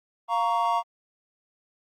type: chord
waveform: triangle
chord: Bb minor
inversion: second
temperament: just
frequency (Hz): 699.2 / 932.3 / 1118.8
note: F5 / Bb5 / Db6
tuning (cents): +2 / 0 / +16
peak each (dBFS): -25 / -23 / -25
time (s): 0.28-0.83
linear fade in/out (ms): 50
effects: Opus 32 kbps